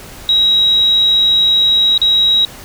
sine tone with dropouts, 3835 Hz, A#7, 48 cents sharp, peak -8 dBFS, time 0.29-2.45 s, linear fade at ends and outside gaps 1 ms, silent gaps 1.978-2.016 s, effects pink hiss -34 dBFS RMS until 2.64 s

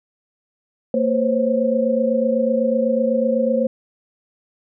sine tone cluster, 229.5 / 512 / 540 Hz, A#3 / C5 / C#5, -27 / -38 / -45 cents, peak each -20 dBFS, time 0.94-3.67 s, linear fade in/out 2 ms, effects none

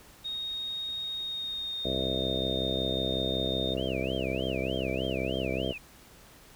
sine tone with pitch glide, 3729 to 3659 Hz, A#7 to A#7, 0 to -33 cents, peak -32 dBFS, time 0.24-3.75 s, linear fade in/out 20 ms, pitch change -33 cents, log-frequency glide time 1.16-2.21 s
harmonic tone, 65.41 Hz, C2, in tune, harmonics 1 / 2 / 3 / 4 / 5 / 6 / 7 / 8 / 9 / 10, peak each -38 / -38 / -38 / -38 / -38 / -38 / -38 / -38 / -38 / -38 dBFS, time 1.84-5.73 s, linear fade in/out 20 ms
sine tone with vibrato, 2723 Hz, F7, 44 cents flat, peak -37 dBFS, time 3.77-5.78 s, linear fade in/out 5 ms, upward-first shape sine, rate 3.3 Hz, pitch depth 280 cents each way
effects pink hiss -54 dBFS RMS until 6.55 s

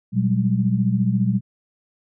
sine tone cluster, 120.5 / 186.2 / 200.7 Hz, B2 / F#3 / G3, -42 / +11 / +41 cents, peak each -21 dBFS, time 0.12-1.41 s, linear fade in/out 50 ms, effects none

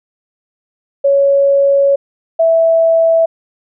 sine tone pair in turn, 557 / 657.4 Hz, C#5 / E5, +8 / -5 cents, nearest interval minor third, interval 287 cents, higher second, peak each -7 dBFS, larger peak neither, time 1.04-1.96 / 2.39-3.26 s, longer first, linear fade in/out 10 ms, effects none

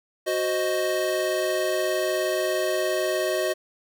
square chord, C diminished, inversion second, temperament equal, 370 / 523.3 / 622.3 Hz, Gb4 / C5 / Eb5, 0 / 0 / 0 cents, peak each -28 / -31 / -26 dBFS, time 0.26-3.54 s, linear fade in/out 20 ms, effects none

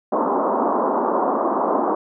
white band-pass noise, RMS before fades -20 dBFS, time 0.12-1.95 s, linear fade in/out 5 ms, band 220 to 1100 Hz, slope 48 dB/octave, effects none

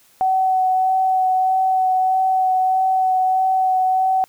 sine tone with vibrato, 752 Hz, F#5, 28 cents sharp, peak -14 dBFS, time 0.21-4.24 s, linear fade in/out 0 ms, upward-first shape sine, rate 1.6 Hz, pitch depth 12 cents each way, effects white hiss -54 dBFS RMS until 4.28 s

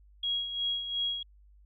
sine tone with tremolo, 3300 Hz, G#7, 12 cents flat, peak -27 dBFS, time 0.23-1.23 s, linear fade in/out 5 ms, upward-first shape sine, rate 2.8 Hz, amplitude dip 60%, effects added 50 Hz sine -55 dBFS peak until 1.65 s

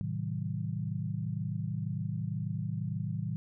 sine chord, A diminished seventh, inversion none, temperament just, 110 / 132 / 158.4 / 190.08 Hz, A2 / C3 / Eb3 / Gb3, 0 / +16 / +31 / +47 cents, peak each -36 / -39 / -36 / -39 dBFS, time 0.01-3.36 s, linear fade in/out 0 ms, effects none

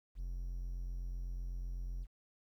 triangle tone, 43.99 Hz, F1, 13 cents sharp, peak -36 dBFS, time 0.15-2.07 s, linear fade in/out 50 ms, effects 12-bit

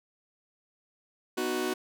sawtooth chord, B major, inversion none, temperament just, 246.9 / 308.7 / 370.4 Hz, B3 / D#4 / F#4, 0 / -14 / +2 cents, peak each -31 / -31 / -26 dBFS, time 1.37-1.74 s, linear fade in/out 10 ms, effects none

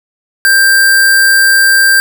sine tone with sample-and-hold, 1584 Hz, G6, 18 cents sharp, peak -4 dBFS, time 0.45-2 s, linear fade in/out 0 ms, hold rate 6300 Hz, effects none

